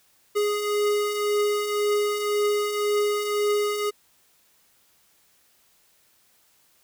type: beating tone pair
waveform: square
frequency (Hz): 413.3 / 415.2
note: G#4 / G#4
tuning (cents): -8 / 0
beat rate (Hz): 1.9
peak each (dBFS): -31 / -23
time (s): 0.35-3.91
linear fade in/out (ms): 20
effects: white hiss -62 dBFS RMS until 6.83 s